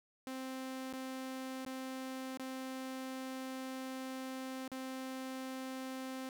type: tone with dropouts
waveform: sawtooth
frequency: 261.6 Hz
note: C4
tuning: in tune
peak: -37 dBFS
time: 0.27-6.29 s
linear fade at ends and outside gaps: 1 ms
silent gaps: 0.928-0.935 / 1.65-1.663 / 2.374-2.396 / 4.679-4.717 s
effects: none